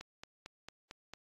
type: click train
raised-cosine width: 0.2 ms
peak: -28 dBFS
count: 6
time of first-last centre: 0.01-1.136 s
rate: 4.44 Hz
effects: AAC 32 kbps